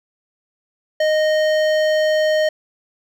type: tone with hard clipping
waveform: sine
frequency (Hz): 619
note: D#5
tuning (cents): -9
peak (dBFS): -16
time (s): 1-2.49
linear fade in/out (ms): 5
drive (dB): 14
effects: none